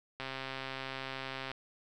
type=click train; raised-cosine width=0.3 ms; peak=-23 dBFS; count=176; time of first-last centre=0.2-1.516 s; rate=133 Hz; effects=none